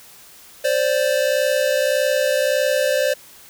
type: tone pair together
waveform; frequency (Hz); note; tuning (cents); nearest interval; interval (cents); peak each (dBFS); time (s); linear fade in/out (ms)
square; 523.3 / 585; C5 / D5; 0 / -7; major second; 193; -20; 0.64-3.14; 10
effects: white hiss -45 dBFS RMS until 3.49 s